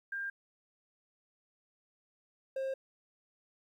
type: tone pair in turn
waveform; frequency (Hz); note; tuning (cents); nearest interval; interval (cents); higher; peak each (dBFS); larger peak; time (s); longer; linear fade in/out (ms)
sine / triangle; 1598 / 533.3; G6 / C5; +33 / +33; octave + perfect fifth; 1900; first; -35 / -31; second; 0.12-0.3 / 2.56-2.74; neither; 5
effects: 12-bit